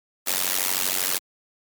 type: noise with amplitude modulation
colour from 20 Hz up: white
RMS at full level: -20 dBFS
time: 0.26-1.19 s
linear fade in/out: 20 ms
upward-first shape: sine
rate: 92.8 Hz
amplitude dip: 100%
effects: high-pass 200 Hz 12 dB/octave + Opus 48 kbps